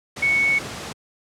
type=tone in noise; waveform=sine; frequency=2217 Hz; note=C#7; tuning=in tune; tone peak=-16 dBFS; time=0.22-0.59 s; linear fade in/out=10 ms; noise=pink; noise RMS=-32 dBFS; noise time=0.16-0.93 s; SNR=+13 dB; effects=high-pass 100 Hz 12 dB/octave + low-pass 8000 Hz 12 dB/octave